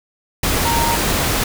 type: tone in noise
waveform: sine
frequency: 928 Hz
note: A#5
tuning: 8 cents flat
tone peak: -18 dBFS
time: 0.65-0.96 s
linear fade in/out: 5 ms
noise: pink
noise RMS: -18 dBFS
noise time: 0.43-1.44 s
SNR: -3 dB
effects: none